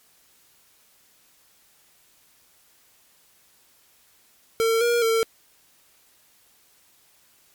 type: tone with pitch steps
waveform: square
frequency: 453 / 474.2 / 451.8 Hz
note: A#4 / A#4 / A4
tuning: -50 / +30 / +46 cents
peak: -19 dBFS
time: 4.6-5.23 s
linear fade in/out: 0 ms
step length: 210 ms
effects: white hiss -59 dBFS RMS until 7.54 s + MP3 96 kbps